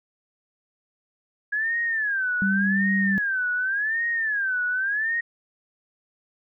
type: tone with vibrato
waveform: sine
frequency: 1657 Hz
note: G#6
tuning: 4 cents flat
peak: -22 dBFS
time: 1.52-5.21 s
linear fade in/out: 10 ms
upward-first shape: sine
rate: 0.88 Hz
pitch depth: 210 cents each way
type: tone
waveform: sine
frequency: 195.9 Hz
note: G3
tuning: 1 cent flat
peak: -21 dBFS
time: 2.42-3.18 s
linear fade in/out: 0 ms
effects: none